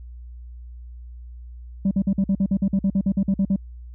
sine tone bursts, 194.7 Hz, G3, 12 cents flat, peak -14 dBFS, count 16, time 1.85-3.561 s, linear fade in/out 5 ms, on 61 ms, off 49 ms, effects tanh soft clip ceiling -15 dBFS + added 60 Hz sine -36 dBFS peak until 3.94 s

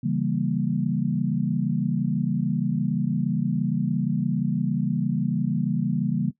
sine chord, C# diminished seventh, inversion none, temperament equal, 138.59 / 164.81 / 196 / 233.1 Hz, C#3 / E3 / G3 / Bb3, 0 / 0 / 0 / 0 cents, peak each -27 dBFS, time 0.03-6.31 s, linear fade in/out 10 ms, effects noise-tail reverb RT60 0.1 s tail -18 dB re dry

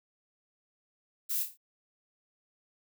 violet noise with echo, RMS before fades -32 dBFS, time 1.29-1.44 s, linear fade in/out 20 ms, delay 27 ms, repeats 5, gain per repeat -6 dB, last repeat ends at 1.575 s, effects none

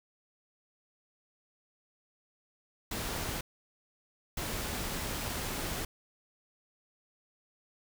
pink noise bursts at uneven times, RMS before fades -36 dBFS, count 2, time 2.91-3.41 / 4.37-5.85 s, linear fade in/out 5 ms, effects none

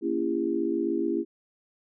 sine chord, A# diminished seventh, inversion none, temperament just, 233.1 / 279.7 / 335.6 / 402.8 Hz, A#3 / C#4 / E4 / G4, 0 / +16 / +31 / +47 cents, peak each -33 / -31 / -27 / -31 dBFS, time 0.01-1.25 s, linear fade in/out 50 ms, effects none

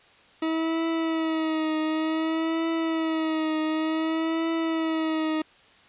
40% pulse tone with vibrato, 320 Hz, D#4, 49 cents sharp, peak -23 dBFS, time 0.42-5.42 s, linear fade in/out 5 ms, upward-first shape triangle, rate 0.55 Hz, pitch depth 47 cents each way, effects white hiss -55 dBFS RMS until 5.88 s + resampled to 8000 Hz

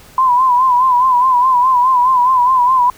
sine tone with vibrato, 1009 Hz, B5, 37 cents sharp, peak -8 dBFS, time 0.18-2.9 s, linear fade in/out 2 ms, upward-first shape sine, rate 4.8 Hz, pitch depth 74 cents each way, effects pink hiss -42 dBFS RMS until 2.97 s

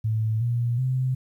sine tone with pitch steps, 110 / 119.26 / 129.31 Hz, A2 / A#2 / C3, 0 / +40 / -20 cents, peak -21 dBFS, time 0.04-1.15 s, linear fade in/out 10 ms, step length 370 ms, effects 10-bit

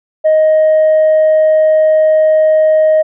sine tone, 625 Hz, D#5, 8 cents sharp, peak -4 dBFS, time 0.24-3.03 s, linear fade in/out 20 ms, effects tanh soft clip ceiling -4 dBFS

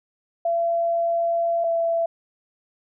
sine tone pair in turn, 677 / 669.2 Hz, E5 / E5, +46 / +26 cents, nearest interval unison, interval 20 cents, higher first, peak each -19 dBFS, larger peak neither, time 0.45-1.64 / 1.64-2.06 s, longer first, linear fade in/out 5 ms, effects none

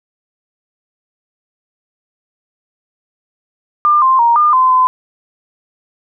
sine tone with pitch steps, 1198 / 1048 / 937 / 1208 / 1030 / 1022 Hz, D6 / C6 / A#5 / D6 / C6 / C6, +34 / +2 / +9 / +48 / -28 / -41 cents, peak -7 dBFS, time 3.85-4.87 s, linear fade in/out 0 ms, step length 170 ms, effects none

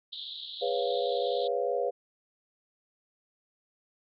pink band-pass noise, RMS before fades -41 dBFS, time 0.12-1.48 s, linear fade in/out 10 ms, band 3300 to 4100 Hz, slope 96 dB/octave
sine chord, C# dominant seventh, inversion second, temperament equal with one note detuned, 409.1 / 493.9 / 554.4 / 698.5 Hz, G#4 / B4 / C#5 / E#5, -26 / 0 / 0 / 0 cents, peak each -34 / -30 / -32 / -34 dBFS, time 0.61-1.91 s, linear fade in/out 20 ms
effects none

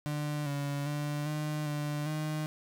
35% pulse tone with pitch steps, 148.5 / 142.4 / 147.2 / 151.5 / 147.9 / 153.8 Hz, D3 / C#3 / D3 / D#3 / D3 / D#3, +20 / +47 / +4 / -46 / +13 / -20 cents, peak -30 dBFS, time 0.06-2.46 s, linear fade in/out 0 ms, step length 400 ms, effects none

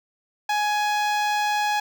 sawtooth tone with notch filter, 836 Hz, G#5, 11 cents sharp, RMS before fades -23 dBFS, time 0.49-1.8 s, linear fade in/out 5 ms, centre 11000 Hz, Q 0.52, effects none

